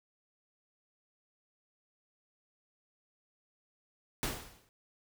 pink noise with exponential decay, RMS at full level -32 dBFS, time 4.23-4.69 s, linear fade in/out 0 ms, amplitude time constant 100 ms, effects none

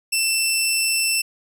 15% pulse tone, 2674 Hz, E7, 24 cents sharp, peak -11 dBFS, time 0.12-1.22 s, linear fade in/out 10 ms, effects none

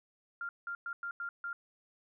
sine tone bursts at uneven times, 1395 Hz, F6, 2 cents flat, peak -36 dBFS, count 6, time 0.41-0.49 / 0.67-0.75 / 0.86-0.93 / 1.03-1.11 / 1.2-1.29 / 1.44-1.53 s, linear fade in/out 2 ms, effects none

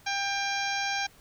harmonic tone with a mistuned harmonic, 795 Hz, G5, 24 cents sharp, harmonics 1 / 2 / 3 / 4 / 5 / 6 / 7 / 8, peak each -32 / -33 / -34 / -40 / -39 / -42 / -37 / -41 dBFS, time 0.06-1.07 s, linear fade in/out 10 ms, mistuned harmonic 4, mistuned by +26 cents, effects pink hiss -57 dBFS RMS until 1.2 s

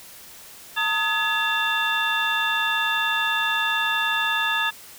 sine tone cluster, 904 / 1257 / 1696 / 2730 / 3559 Hz, A5 / D#6 / G#6 / F7 / A7, +47 / +17 / +36 / -40 / +19 cents, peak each -28 / -28 / -23 / -28 / -27 dBFS, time 0.76-4.71 s, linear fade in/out 20 ms, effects tanh soft clip ceiling -10 dBFS + white hiss -44 dBFS RMS until 4.98 s

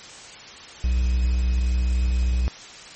triangle tone with quantisation, 61.74 Hz, B1, in tune, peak -16 dBFS, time 0.84-2.48 s, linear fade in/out 0 ms, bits 7, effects white hiss -41 dBFS RMS until 2.95 s + MP3 32 kbps

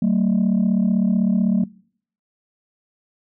sine tone pair together, 190 / 225.9 Hz, F#3 / A3, +46 / +46 cents, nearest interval minor third, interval 300 cents, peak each -16 dBFS, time 0.02-1.64 s, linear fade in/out 5 ms, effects noise-tail reverb RT60 0.6 s tail -24 dB re dry + tanh soft clip ceiling -12 dBFS

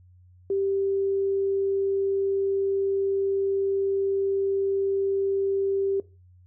sine tone, 392 Hz, G4, in tune, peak -22 dBFS, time 0.5-6 s, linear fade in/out 2 ms, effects noise-tail reverb RT60 0.3 s tail -19 dB re dry + added 90 Hz sine -51 dBFS peak until 6.46 s

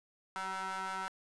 30% pulse ring-modulated tone, 190.5 Hz, G3, 49 cents flat, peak -31 dBFS, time 0.36-1.08 s, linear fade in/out 0 ms, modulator 1140 Hz, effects resampled to 24000 Hz

